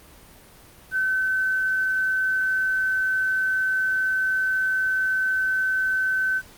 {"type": "tone with quantisation", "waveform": "sine", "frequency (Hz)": 1527, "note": "G6", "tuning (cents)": -46, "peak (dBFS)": -20, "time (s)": [0.91, 6.42], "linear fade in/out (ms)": 50, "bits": 8, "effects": ["pink hiss -49 dBFS RMS until 6.57 s", "Opus 32 kbps"]}